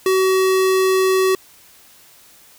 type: tone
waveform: square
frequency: 377.8 Hz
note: F#4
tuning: 36 cents sharp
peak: -14 dBFS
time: 0.06-1.35 s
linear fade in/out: 2 ms
effects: white hiss -48 dBFS RMS until 2.58 s